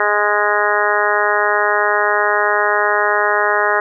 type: harmonic tone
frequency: 207.7 Hz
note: G#3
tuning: in tune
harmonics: 2 / 3 / 4 / 5 / 6 / 7 / 8 / 9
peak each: -21 / -21 / -21 / -21 / -21 / -21 / -21 / -21 dBFS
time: 0-3.8 s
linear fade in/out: 2 ms
effects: none